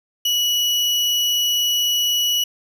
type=tone; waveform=35% pulse; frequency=2934 Hz; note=F#7; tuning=15 cents flat; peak=-15 dBFS; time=0.25-2.44 s; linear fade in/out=5 ms; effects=none